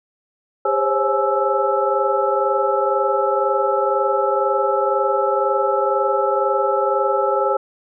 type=tone cluster; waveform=sine; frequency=401.6 / 525 / 547 / 845 / 1319 Hz; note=G4 / C5 / C#5 / G#5 / E6; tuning=+42 / +6 / -23 / +30 / +1 cents; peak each=-22 dBFS; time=0.65-7.57 s; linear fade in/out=5 ms; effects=none